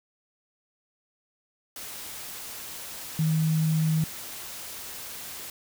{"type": "tone in noise", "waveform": "sine", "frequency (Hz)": 158.3, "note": "D#3", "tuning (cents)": 30, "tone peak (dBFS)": -21, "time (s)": [3.19, 4.04], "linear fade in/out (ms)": 2, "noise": "white", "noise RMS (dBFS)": -39, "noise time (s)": [1.76, 5.5], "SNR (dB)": 15, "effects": []}